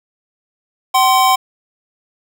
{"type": "tone pair together", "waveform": "square", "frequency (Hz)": [761.7, 1046.5], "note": ["G5", "C6"], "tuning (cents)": [-50, 0], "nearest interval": "perfect fourth", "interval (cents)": 550, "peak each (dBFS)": -13, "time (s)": [0.94, 1.36], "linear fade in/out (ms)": 10, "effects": []}